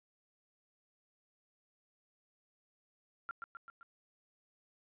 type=tone with echo; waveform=sine; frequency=1377 Hz; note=F6; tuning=25 cents flat; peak=-37 dBFS; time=3.29-3.31 s; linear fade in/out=0 ms; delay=130 ms; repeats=4; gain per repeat=-4 dB; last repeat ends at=3.83 s; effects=resampled to 8000 Hz + 13-bit